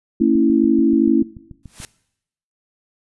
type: chord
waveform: sine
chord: A# diminished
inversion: none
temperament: equal with one note detuned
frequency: 227.1 / 277.2 / 329.6 Hz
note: A#3 / C#4 / E4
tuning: -45 / 0 / 0 cents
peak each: -16 dBFS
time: 0.2-1.23 s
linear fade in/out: 10 ms
type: click train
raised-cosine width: 5 ms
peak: -24 dBFS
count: 12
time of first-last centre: 0.21-1.802 s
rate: 6.91 Hz
type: noise with exponential growth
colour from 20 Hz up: white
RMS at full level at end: -29 dBFS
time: 1.63-1.85 s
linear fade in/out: 1 ms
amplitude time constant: 47 ms
effects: noise-tail reverb RT60 0.8 s tail -20 dB re dry + resampled to 24000 Hz